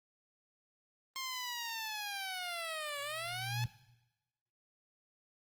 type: linear two-way sweep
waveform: 10% pulse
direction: down then up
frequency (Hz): 1067 to 562 to 868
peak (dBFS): -30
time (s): 1.16-3.64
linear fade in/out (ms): 0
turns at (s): 3.01
type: tone with exponential growth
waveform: sine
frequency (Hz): 119.3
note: A#2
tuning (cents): +41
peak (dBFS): -31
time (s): 2.97-3.66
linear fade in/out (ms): 5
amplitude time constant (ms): 150
effects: noise-tail reverb RT60 1.0 s tail -18 dB re dry + Opus 32 kbps